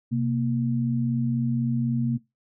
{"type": "tone pair together", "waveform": "sine", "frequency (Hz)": [129.17, 233.1], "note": ["C3", "A#3"], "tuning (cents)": [-22, 0], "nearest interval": "minor seventh", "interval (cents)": 1022, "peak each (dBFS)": [-25, -24], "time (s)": [0.11, 2.18], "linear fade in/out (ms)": 20, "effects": ["noise-tail reverb RT60 0.2 s tail -20 dB re dry"]}